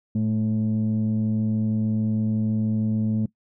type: tone pair together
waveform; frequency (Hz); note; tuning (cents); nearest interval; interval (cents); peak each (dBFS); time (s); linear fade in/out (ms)
sine; 110.93 / 217.3; A2 / A3; +15 / -21; octave; 1164; -23 / -20; 0.15-3.26; 5
effects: noise-tail reverb RT60 0.1 s tail -20 dB re dry + tanh soft clip ceiling -17 dBFS

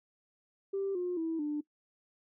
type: tone with pitch steps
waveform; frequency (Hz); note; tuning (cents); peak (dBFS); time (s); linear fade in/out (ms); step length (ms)
sine; 392 / 357.4 / 325.8 / 297.1; G4 / F4 / E4 / D4; 0 / +40 / -20 / +20; -30; 0.73-1.61; 10; 220
effects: noise-tail reverb RT60 0.1 s tail -20 dB re dry + tanh soft clip ceiling -26 dBFS

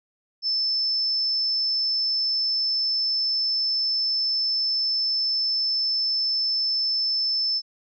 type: tone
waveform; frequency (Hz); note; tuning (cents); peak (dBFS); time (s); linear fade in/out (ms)
sine; 5274; E8; 0; -21; 0.42-7.62; 50
effects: none

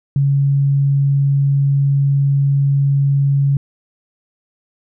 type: tone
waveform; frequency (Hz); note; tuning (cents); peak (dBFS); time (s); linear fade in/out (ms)
sine; 139.5; C#3; +11; -11; 0.16-3.57; 2
effects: none

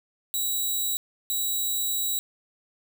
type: tone bursts at uneven times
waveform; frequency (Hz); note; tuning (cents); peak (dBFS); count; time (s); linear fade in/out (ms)
5% pulse; 3882; B7; -31; -17; 2; 0.34-0.97 / 1.3-2.19; 0
effects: none

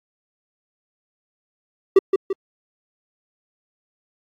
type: tone with echo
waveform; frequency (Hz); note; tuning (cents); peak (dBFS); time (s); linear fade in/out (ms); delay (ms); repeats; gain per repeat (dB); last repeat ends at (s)
triangle; 387.6; G4; -20; -5; 1.96-1.99; 5; 170; 2; -6; 2.33
effects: AAC 64 kbps

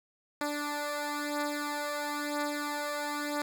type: beating tone pair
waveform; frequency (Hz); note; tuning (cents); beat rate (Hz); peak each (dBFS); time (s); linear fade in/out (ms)
10% pulse; 292.7 / 293.7; D4 / D4; -6 / 0; 1; -29 / -25; 0.41-3.42; 2
effects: none

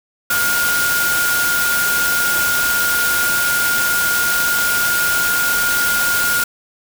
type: tone in noise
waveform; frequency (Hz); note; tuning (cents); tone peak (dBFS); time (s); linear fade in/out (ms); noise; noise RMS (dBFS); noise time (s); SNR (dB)
sine; 1422; F6; +31; -16; 0.3-6.44; 5; white; -20; 0.3-6.44; +1
effects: none

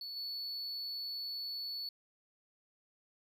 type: tone with level steps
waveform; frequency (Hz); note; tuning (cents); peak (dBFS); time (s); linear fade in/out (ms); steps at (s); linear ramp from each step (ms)
triangle; 4435; C#8; 0; -40 / -37; 0.01-1.89; 2; 0.16; 10
effects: none

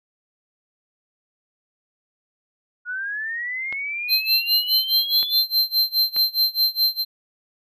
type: linear sweep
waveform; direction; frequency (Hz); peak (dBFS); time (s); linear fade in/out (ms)
sine; up; 1438 to 3594; -25; 2.85-5.44; 50
type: clicks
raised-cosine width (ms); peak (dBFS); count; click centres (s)
0.3; -18; 3; 3.726 / 5.229 / 6.164
type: tone with tremolo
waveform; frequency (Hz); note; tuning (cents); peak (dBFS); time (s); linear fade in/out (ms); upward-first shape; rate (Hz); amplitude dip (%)
square; 4128; C8; -24; -15; 4.08-7.05; 50; sine; 4.8; 95
effects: none

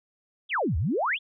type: exponential two-way sweep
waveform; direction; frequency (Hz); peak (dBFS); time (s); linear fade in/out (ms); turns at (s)
sine; down then up; 3642 to 69.3 to 3642; -23; 0.49-1.19; 50; 0.77
effects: none

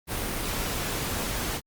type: noise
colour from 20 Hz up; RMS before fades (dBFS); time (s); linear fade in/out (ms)
pink; -30; 0.07-1.61; 50
effects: Opus 32 kbps

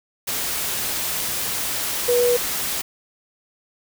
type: tone in noise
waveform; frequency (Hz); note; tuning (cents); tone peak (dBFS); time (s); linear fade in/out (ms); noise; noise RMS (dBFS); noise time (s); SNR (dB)
sine; 485.8; B4; -29; -15; 2.08-2.37; 10; white; -25; 0.27-2.82; +7
effects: none

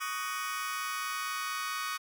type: chord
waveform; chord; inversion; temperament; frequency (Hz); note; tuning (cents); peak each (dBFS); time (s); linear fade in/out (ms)
sawtooth; D# minor seventh; third; just; 1120.1 / 1244.5 / 1493.4 / 1866.8; C#6 / D#6 / F#6 / A#6; +18 / 0 / +16 / +2; -34 / -33 / -37 / -39; 0-1.98; 20
effects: none

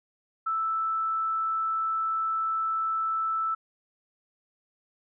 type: tone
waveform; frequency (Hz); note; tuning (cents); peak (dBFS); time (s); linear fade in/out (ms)
sine; 1318.5; E6; 0; -25; 0.46-3.55; 10
effects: none

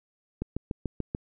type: click train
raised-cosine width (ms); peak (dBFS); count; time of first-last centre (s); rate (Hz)
3; -17; 6; 0.42-1.149; 6.86
effects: none

